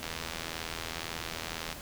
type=click train; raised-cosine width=0.2 ms; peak=-18 dBFS; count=140; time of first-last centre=0.03-1.727 s; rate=81.9 Hz; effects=pink hiss -44 dBFS RMS until 1.81 s